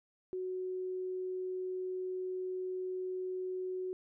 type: tone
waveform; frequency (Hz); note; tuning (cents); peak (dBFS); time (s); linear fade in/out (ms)
sine; 370; F#4; 0; -35; 0.33-3.93; 0
effects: none